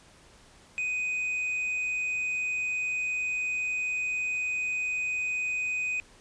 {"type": "tone", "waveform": "triangle", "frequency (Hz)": 2498, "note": "D#7", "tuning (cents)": 6, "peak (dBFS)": -26, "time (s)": [0.78, 6], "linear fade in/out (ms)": 0, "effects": ["pink hiss -56 dBFS RMS until 6.2 s", "resampled to 22050 Hz"]}